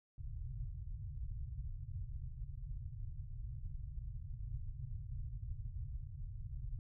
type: low-pass noise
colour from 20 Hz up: pink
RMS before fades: -44 dBFS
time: 0.18-6.79 s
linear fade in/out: 2 ms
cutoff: 140 Hz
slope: 96 dB/octave
effects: none